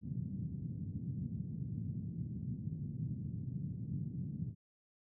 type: band-pass noise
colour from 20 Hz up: pink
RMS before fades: -41 dBFS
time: 0.01-4.55 s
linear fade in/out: 50 ms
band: 110 to 190 Hz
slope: 24 dB/octave
effects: none